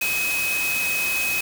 sine tone in noise, 2539 Hz, D#7, 34 cents sharp, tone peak -22 dBFS, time 0.01-1.41 s, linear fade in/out 5 ms, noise white, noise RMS -28 dBFS, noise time 0.01-1.41 s, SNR +3 dB, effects none

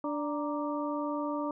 harmonic tone with a mistuned harmonic, 293.7 Hz, D4, in tune, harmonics 1 / 2 / 3 / 4, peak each -33 / -36 / -38 / -39 dBFS, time 0.04-1.51 s, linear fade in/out 2 ms, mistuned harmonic 3, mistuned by +99 cents, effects none

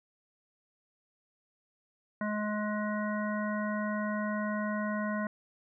harmonic tone, 210.6 Hz, G#3, 24 cents sharp, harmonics 1 / 3 / 5 / 7 / 9, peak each -32 / -37 / -39 / -40 / -42 dBFS, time 2.21-5.27 s, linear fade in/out 2 ms, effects none

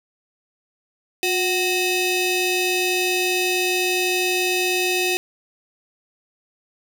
sawtooth ring-modulated tone, 1108.7 Hz, C#6, in tune, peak -12 dBFS, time 1.23-5.17 s, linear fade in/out 0 ms, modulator 1470 Hz, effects none

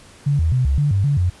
sine tone with pitch steps, 142.9 / 80.3 / 127.4 / 68.4 / 145.7 / 98.2 / 142.9 / 89.7 Hz, D3 / E2 / C3 / C#2 / D3 / G2 / D3 / F2, -47 / -45 / -46 / -23 / -13 / +4 / -47 / +47 cents, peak -14 dBFS, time 0.26-1.3 s, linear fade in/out 10 ms, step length 130 ms, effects pink hiss -46 dBFS RMS until 1.4 s + resampled to 24000 Hz

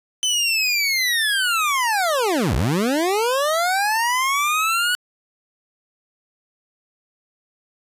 25% pulse linear two-way sweep, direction down then up, 3060 to 53.2 to 1480 Hz, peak -14 dBFS, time 0.23-4.95 s, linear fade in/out 0 ms, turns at 2.55 s, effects resampled to 32000 Hz

